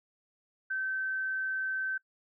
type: tone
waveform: sine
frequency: 1542 Hz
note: G6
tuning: 29 cents flat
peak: -30 dBFS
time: 0.7-1.98 s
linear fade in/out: 10 ms
effects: noise-tail reverb RT60 0.1 s tail -22 dB re dry